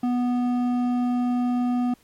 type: tone with hard clipping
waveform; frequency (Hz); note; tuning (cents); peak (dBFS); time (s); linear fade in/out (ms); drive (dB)
triangle; 245.8; B3; -8; -22; 0.03-1.94; 5; 12
effects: pink hiss -59 dBFS RMS until 2.03 s + MP3 64 kbps